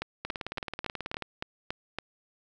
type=two click trains; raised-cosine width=0.3 ms; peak=-18 / -16 dBFS; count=19 / 8; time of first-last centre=0.25-1.223 / 0.02-1.986 s; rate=18.5 / 3.56 Hz; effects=none